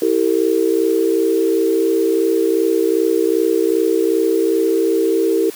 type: chord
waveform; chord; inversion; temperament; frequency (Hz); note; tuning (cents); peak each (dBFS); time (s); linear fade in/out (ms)
sine; E diminished; none; equal with one note detuned; 329.6 / 392 / 454.7; E4 / G4 / Bb4; 0 / 0 / -43; -17; 0.02-5.5; 2
effects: white hiss -36 dBFS RMS until 5.55 s + high-pass 200 Hz 12 dB/octave